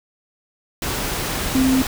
sine tone in noise, 261.6 Hz, C4, in tune, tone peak -14 dBFS, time 1.55-1.82 s, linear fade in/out 2 ms, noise pink, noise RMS -24 dBFS, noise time 0.82-1.87 s, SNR +7 dB, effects none

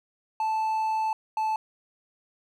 triangle tone pair in turn, 877 / 873 Hz, A5 / A5, -6 / -14 cents, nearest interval unison, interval 8 cents, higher first, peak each -22 dBFS, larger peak neither, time 0.4-1.13 / 1.37-1.56 s, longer first, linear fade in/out 2 ms, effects none

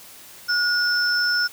sine tone pair together, 1445 / 5313 Hz, F#6 / E8, -41 / +13 cents, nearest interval octave + major seventh, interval 2254 cents, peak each -20 / -22 dBFS, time 0.48-1.48 s, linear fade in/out 20 ms, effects white hiss -44 dBFS RMS until 1.52 s

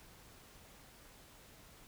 silence, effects pink hiss -59 dBFS RMS until 1.87 s

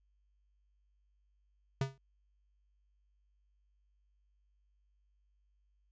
square tone with exponential decay, 135 Hz, C#3, 45 cents flat, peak -28 dBFS, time 1.81-1.98 s, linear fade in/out 2 ms, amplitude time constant 35 ms, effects added 50 Hz sine -70 dBFS peak until 5.91 s + resampled to 16000 Hz

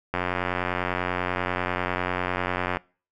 click train, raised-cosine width 0.5 ms, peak -10 dBFS, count 238, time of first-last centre 0.14-2.77 s, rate 90.1 Hz, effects noise-tail reverb RT60 0.4 s tail -25 dB re dry

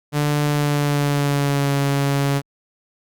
sawtooth tone with pitch glide, 147.2 to 140.07 Hz, D3 to C#3, +4 to +18 cents, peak -13 dBFS, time 0.12-2.42 s, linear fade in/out 50 ms, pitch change -86 cents, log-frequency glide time 0.45-1.77 s, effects Opus 48 kbps

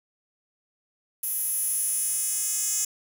10% pulse tone with high-pass filter sweep, 422.8 Hz, G#4, 31 cents sharp, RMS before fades -27 dBFS, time 1.23-2.85 s, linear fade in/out 5 ms, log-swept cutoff 12000 to 7600 Hz, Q 3.7, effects 8-bit

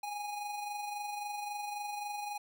square tone with amplitude modulation, 826 Hz, G#5, 10 cents flat, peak -36 dBFS, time 0.03-2.38 s, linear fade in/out 5 ms, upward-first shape sine, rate 23.7 Hz, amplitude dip 40%, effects none

